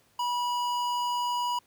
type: tone with notch filter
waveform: square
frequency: 974 Hz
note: B5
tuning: 24 cents flat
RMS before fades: -29 dBFS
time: 0.19-1.59 s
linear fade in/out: 5 ms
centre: 11000 Hz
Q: 0.72
effects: pink hiss -64 dBFS RMS until 1.66 s + high-pass 80 Hz 12 dB/octave